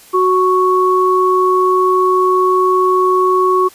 sine tone pair together, 370 / 1108.7 Hz, F#4 / C#6, 0 / 0 cents, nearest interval octave + perfect fifth, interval 1900 cents, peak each -12 dBFS, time 0.13-3.69 s, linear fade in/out 20 ms, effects white hiss -42 dBFS RMS until 3.74 s + resampled to 32000 Hz

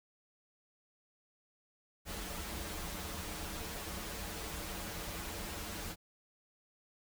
pink noise with comb filter, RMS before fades -42 dBFS, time 2.05-5.96 s, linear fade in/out 50 ms, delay 7.8 ms, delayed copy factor -0.85, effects none

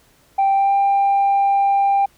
sine tone with pitch glide, 784 to 794 Hz, G5 to G5, 0 to +22 cents, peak -11 dBFS, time 0.38-2.06 s, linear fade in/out 10 ms, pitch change +22 cents, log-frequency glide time 0.54-0.74 s, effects tanh soft clip ceiling -11 dBFS + pink hiss -55 dBFS RMS until 2.17 s

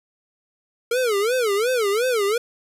square tone with vibrato, 451.7 Hz, A4, 45 cents sharp, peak -19 dBFS, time 0.91-2.38 s, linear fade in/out 5 ms, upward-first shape sine, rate 2.8 Hz, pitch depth 230 cents each way, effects resampled to 32000 Hz + 8-bit

